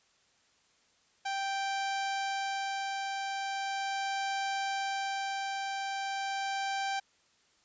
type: tone with tremolo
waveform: sawtooth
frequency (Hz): 784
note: G5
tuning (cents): 0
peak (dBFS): -27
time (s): 1.25-7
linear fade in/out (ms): 10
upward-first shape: sine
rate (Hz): 0.39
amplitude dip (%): 25
effects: white hiss -68 dBFS RMS until 7.64 s + resampled to 16000 Hz